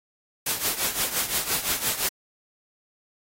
white noise with tremolo, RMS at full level -23 dBFS, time 0.46-2.09 s, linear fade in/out 5 ms, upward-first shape triangle, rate 5.8 Hz, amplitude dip 80%, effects AAC 48 kbps

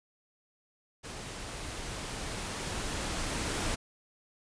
pink noise with level ramp, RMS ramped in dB -42 to -32 dBFS, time 1.03-3.76 s, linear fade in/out 20 ms, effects resampled to 22050 Hz

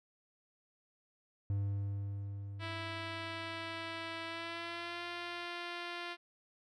triangle tone with exponential decay, 100 Hz, G2, 35 cents sharp, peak -29 dBFS, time 1.5-5.46 s, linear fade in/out 0 ms, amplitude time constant 860 ms
5% pulse tone with pitch glide, 329.6 to 347.6 Hz, E4 to F4, 0 to -8 cents, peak -28 dBFS, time 2.59-6.17 s, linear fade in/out 50 ms, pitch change +92 cents, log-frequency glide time 4.26-5.04 s
effects low-pass 4000 Hz 12 dB/octave

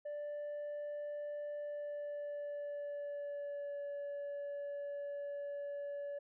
sine tone with pitch glide, 587.3 to 571.6 Hz, D5 to D5, 0 to -47 cents, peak -37 dBFS, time 0.05-6.19 s, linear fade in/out 10 ms, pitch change -47 cents, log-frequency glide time 1.57-3.79 s, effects tanh soft clip ceiling -39 dBFS

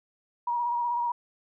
sine tone with vibrato, 956 Hz, A#5, 43 cents sharp, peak -25 dBFS, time 0.47-1.12 s, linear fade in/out 5 ms, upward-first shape square, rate 16 Hz, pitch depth 23 cents each way, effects none

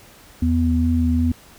sine tone pair together, 81.19 / 246.4 Hz, E2 / B3, -26 / -4 cents, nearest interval octave + perfect fifth, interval 1922 cents, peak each -18 dBFS, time 0.42-1.32 s, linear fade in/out 5 ms, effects pink hiss -47 dBFS RMS until 1.58 s

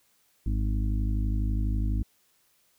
harmonic tone, 52.1 Hz, G#1, 6 cents sharp, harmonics 1 / 2 / 4 / 5 / 6, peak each -25 / -31 / -37 / -39 / -41 dBFS, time 0.46-2.03 s, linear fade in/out 5 ms, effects white hiss -67 dBFS RMS until 2.78 s

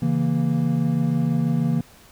triangle chord, A# diminished, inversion first, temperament equal, 138.59 / 164.81 / 233.1 Hz, C#3 / E3 / A#3, 0 / 0 / 0 cents, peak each -22 / -20 / -21 dBFS, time 0.02-1.81 s, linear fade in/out 5 ms, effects pink hiss -50 dBFS RMS until 2.11 s

